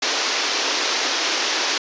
white band-pass noise, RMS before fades -22 dBFS, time 0.02-1.78 s, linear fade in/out 5 ms, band 270 to 6100 Hz, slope 48 dB/octave, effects resampled to 16000 Hz

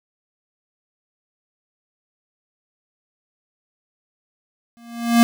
square tone with exponential growth, 234.3 Hz, A#3, 9 cents sharp, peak -8 dBFS, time 4.77-5.23 s, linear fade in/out 0 ms, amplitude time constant 100 ms, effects none

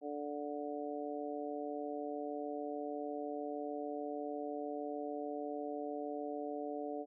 harmonic tone, 146.4 Hz, D3, 5 cents flat, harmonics 2 / 3 / 4 / 5, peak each -43 / -43 / -44 / -45 dBFS, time 0.01-7.06 s, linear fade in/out 50 ms, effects none

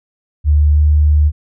sine tone with pitch glide, 74.4 to 75.05 Hz, D2 to D2, +23 to +38 cents, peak -7 dBFS, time 0.44-1.32 s, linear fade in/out 50 ms, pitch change +15 cents, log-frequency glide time 0.74-0.8 s, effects none

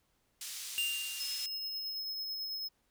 pink band-pass noise, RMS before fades -43 dBFS, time 0.41-1.46 s, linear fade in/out 2 ms, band 4100 to 12000 Hz, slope 12 dB/octave
square tone with exponential decay, 2794 Hz, F7, in tune, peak -30 dBFS, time 0.78-1.98 s, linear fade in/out 0 ms, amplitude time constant 260 ms
square tone with tremolo, 5170 Hz, E8, 34 cents flat, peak -36 dBFS, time 1.19-2.69 s, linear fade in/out 20 ms, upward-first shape sine, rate 9.1 Hz, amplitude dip 25%
effects pink hiss -75 dBFS RMS until 2.9 s

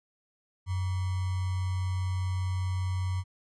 sine tone with sample-and-hold, 92.5 Hz, F#2, in tune, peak -27 dBFS, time 0.66-3.24 s, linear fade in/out 50 ms, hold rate 1050 Hz, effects resampled to 22050 Hz

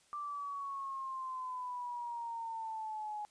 sine exponential sweep, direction down, 1181 to 835 Hz, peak -38 dBFS, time 0.13-3.25 s, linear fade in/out 0 ms, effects white hiss -68 dBFS RMS until 3.3 s + resampled to 22050 Hz

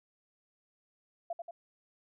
sine tone with echo, 681 Hz, F5, 44 cents flat, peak -33 dBFS, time 1.3-1.33 s, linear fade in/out 5 ms, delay 90 ms, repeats 2, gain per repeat -4 dB, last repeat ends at 1.51 s, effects none

